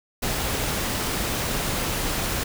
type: noise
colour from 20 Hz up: pink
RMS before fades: -26 dBFS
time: 0.22-2.44 s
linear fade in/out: 10 ms
effects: none